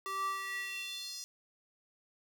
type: tone with high-pass filter sweep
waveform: square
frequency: 387.8 Hz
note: G4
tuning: 19 cents flat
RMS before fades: -39 dBFS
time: 0.06-1.24 s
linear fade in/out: 0 ms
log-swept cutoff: 840 to 5600 Hz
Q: 4.2
effects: none